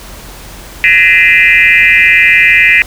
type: tone with frequency modulation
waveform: sine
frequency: 2217 Hz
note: C#7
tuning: in tune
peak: -3 dBFS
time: 0.84-2.82 s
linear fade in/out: 0 ms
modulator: 173 Hz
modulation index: 2.4
effects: added 45 Hz sine -32 dBFS peak until 2.86 s + pink hiss -31 dBFS RMS until 2.86 s